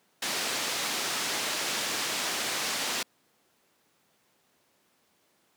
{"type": "low-pass noise", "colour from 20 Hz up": "white", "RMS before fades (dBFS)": -31, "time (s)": [0.22, 3.03], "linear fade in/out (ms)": 5, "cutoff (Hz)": 5900, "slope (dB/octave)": 12, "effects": ["pink hiss -68 dBFS RMS until 5.56 s", "high-pass 200 Hz 12 dB/octave"]}